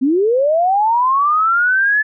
sine linear sweep, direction up, 246.9 to 1739 Hz, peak -11 dBFS, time 0.01-2.03 s, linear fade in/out 20 ms, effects none

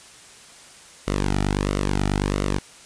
sawtooth tone with flanger, 49.2 Hz, G1, 7 cents sharp, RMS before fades -23 dBFS, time 1.07-2.59 s, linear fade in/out 10 ms, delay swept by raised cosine 1.2 to 1.89 ms, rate 1.5 Hz, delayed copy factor -0.7, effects white hiss -46 dBFS RMS until 2.85 s + resampled to 22050 Hz

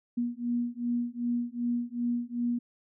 sine beating tone pair, 238.6 / 241.2 Hz, A#3 / B3, +41 / -41 cents, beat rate 2.6 Hz, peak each -31 dBFS, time 0.17-2.59 s, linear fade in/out 10 ms, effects none

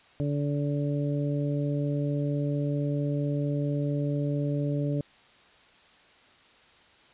harmonic tone, 144.4 Hz, D3, 29 cents flat, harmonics 1 / 2 / 3 / 4, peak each -27 / -31 / -37 / -36 dBFS, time 0.2-5.01 s, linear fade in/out 0 ms, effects white hiss -57 dBFS RMS until 7.13 s + resampled to 8000 Hz

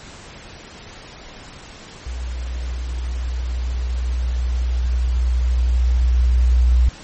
sine tone with level ramp, 61.1 Hz, B1, 18 cents flat, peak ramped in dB -24 to -10 dBFS, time 2.06-6.89 s, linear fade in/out 5 ms, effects pink hiss -39 dBFS RMS until 7.03 s + MP3 32 kbps

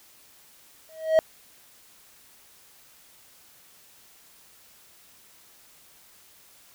triangle tone with exponential growth, 637 Hz, D#5, 41 cents sharp, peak -10 dBFS, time 0.89-1.19 s, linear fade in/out 0 ms, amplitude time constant 65 ms, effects white hiss -55 dBFS RMS until 6.74 s

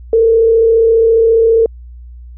sine tone with frequency modulation, 453.6 Hz, A#4, 47 cents flat, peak -6 dBFS, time 0.13-1.66 s, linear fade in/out 2 ms, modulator 34.7 Hz, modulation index 0.37, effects added 60 Hz sine -30 dBFS peak until 2.37 s

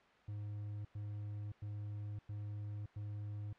triangle tone bursts, 103.83 Hz, G#2, in tune, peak -39 dBFS, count 5, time 0.28-3.53 s, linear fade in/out 5 ms, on 570 ms, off 100 ms, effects white hiss -65 dBFS RMS until 3.58 s + low-pass 2000 Hz 12 dB/octave

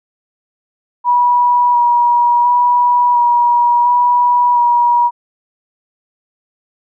sine tone with vibrato, 966 Hz, B5, 39 cents flat, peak -8 dBFS, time 1.04-5.11 s, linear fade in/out 50 ms, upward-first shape square, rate 0.71 Hz, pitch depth 12 cents each way, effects none

